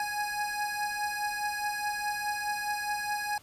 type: beating tone pair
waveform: 25% pulse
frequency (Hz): 830 / 834.8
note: G#5 / G#5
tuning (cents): -1 / +9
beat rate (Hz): 4.8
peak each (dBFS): -28 / -32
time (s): 0-3.38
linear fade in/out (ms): 2
effects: pink hiss -57 dBFS RMS until 3.42 s + resampled to 32000 Hz